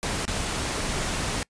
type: noise with dropouts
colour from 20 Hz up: pink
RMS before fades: -28 dBFS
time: 0.03-1.43 s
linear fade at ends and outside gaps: 0 ms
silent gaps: 0.253-0.279 s
effects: noise-tail reverb RT60 0.1 s tail -25 dB re dry + resampled to 22050 Hz